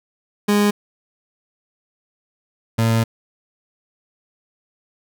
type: tone pair in turn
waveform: 30% pulse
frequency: 206 / 113.56 Hz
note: G#3 / A#2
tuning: -14 / -45 cents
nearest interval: minor seventh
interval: 1031 cents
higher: first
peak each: -11 / -12 dBFS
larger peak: first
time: 0.48-0.71 / 2.78-3.04 s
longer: second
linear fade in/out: 10 ms
effects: none